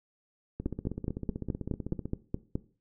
two click trains, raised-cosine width 3 ms, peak -17 / -22 dBFS, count 10 / 24, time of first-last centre 0.66-2.555 / 0.6-2.056 s, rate 4.75 / 15.8 Hz, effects noise-tail reverb RT60 0.4 s tail -18 dB re dry

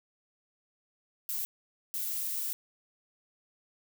violet noise bursts at uneven times, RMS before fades -34 dBFS, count 2, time 1.29-1.45 / 1.94-2.53 s, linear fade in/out 0 ms, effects none

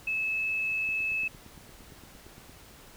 sine tone, 2601 Hz, E7, 24 cents flat, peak -27 dBFS, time 0.07-1.28 s, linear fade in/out 5 ms
click train, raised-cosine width 3 ms, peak -37 dBFS, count 15, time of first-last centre 0.89-2.496 s, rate 8.72 Hz
effects pink hiss -52 dBFS RMS until 2.96 s

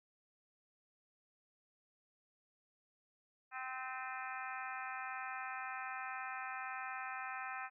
harmonic tone with a mistuned harmonic, 258.7 Hz, C4, 19 cents flat, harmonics 3 / 4 / 5 / 6 / 7 / 8 / 9 / 10, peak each -47 / -50 / -47 / -49 / -49 / -55 / -51 / -57 dBFS, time 3.51-7.7 s, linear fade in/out 50 ms, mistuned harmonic 9, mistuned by +72 cents, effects none

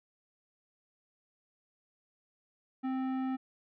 sine tone with tanh clipping, 261.6 Hz, C4, in tune, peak -33 dBFS, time 2.83-3.37 s, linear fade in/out 20 ms, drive 14 dB, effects none

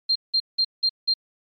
sine tone bursts, 4186 Hz, C8, in tune, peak -17 dBFS, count 5, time 0.09-1.14 s, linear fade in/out 10 ms, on 66 ms, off 180 ms, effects MP3 64 kbps

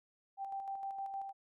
sine tone with tremolo, 784 Hz, G5, in tune, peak -37 dBFS, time 0.37-1.33 s, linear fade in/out 50 ms, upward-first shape square, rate 6.5 Hz, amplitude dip 40%, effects none

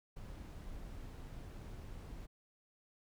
brown noise with ADSR envelope, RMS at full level -45 dBFS, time 0.16-2.27 s, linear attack 11 ms, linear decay 5 ms, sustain -3 dB, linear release 20 ms, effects none

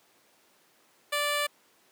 10% pulse tone, 585 Hz, D5, 7 cents flat, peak -18 dBFS, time 1.12-1.47 s, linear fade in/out 10 ms, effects pink hiss -63 dBFS RMS until 1.91 s + high-pass 300 Hz 12 dB/octave

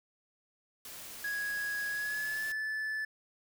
white noise, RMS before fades -46 dBFS, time 0.85-2.52 s, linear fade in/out 2 ms
triangle tone with pitch glide, 1661.2 to 1742.8 Hz, G#6 to A6, 0 to -17 cents, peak -31 dBFS, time 1.24-3.05 s, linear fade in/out 5 ms, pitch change +83 cents, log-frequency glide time 1.89-2.45 s
effects none

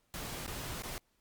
pink noise with dropouts, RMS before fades -41 dBFS, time 0.14-0.98 s, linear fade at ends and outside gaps 0 ms, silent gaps 0.464-0.478 / 0.822-0.835 s, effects pink hiss -75 dBFS RMS until 1.2 s + Opus 48 kbps

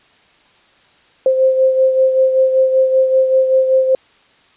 sine beating tone pair, 523.3 / 528.5 Hz, C5 / C5, 0 / +17 cents, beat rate 5.2 Hz, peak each -10 / -19 dBFS, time 1.26-3.95 s, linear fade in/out 2 ms, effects white hiss -51 dBFS RMS until 4.56 s + resampled to 8000 Hz

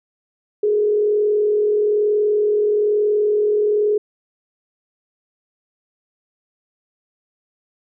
sine tone with frequency modulation, 419.7 Hz, G#4, 18 cents sharp, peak -14 dBFS, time 0.63-3.98 s, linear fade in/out 5 ms, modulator 41.1 Hz, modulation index 0.36, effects none

